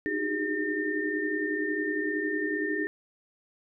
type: tone cluster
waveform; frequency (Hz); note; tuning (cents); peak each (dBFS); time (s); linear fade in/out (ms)
sine; 299.4 / 310.3 / 372.4 / 407.5 / 1813; D4 / D#4 / F#4 / G#4 / A#6; +33 / -5 / +11 / -33 / -49; -38 / -32 / -37 / -33 / -31; 0.06-2.87; 0
effects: none